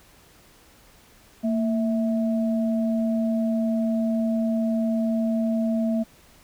sine tone pair together, 227.9 / 653 Hz, A#3 / E5, -39 / -17 cents, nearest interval octave + tritone, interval 1822 cents, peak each -21 / -29 dBFS, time 1.43-6.04 s, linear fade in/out 20 ms, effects pink hiss -54 dBFS RMS until 6.43 s

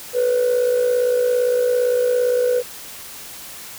sine tone with amplitude modulation, 493.9 Hz, B4, in tune, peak -10 dBFS, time 0.13-2.63 s, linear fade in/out 50 ms, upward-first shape sine, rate 57.6 Hz, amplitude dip 65%, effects tanh soft clip ceiling -12 dBFS + white hiss -36 dBFS RMS until 3.78 s

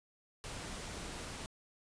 pink noise, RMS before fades -44 dBFS, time 0.44-1.46 s, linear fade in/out 0 ms, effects resampled to 22050 Hz

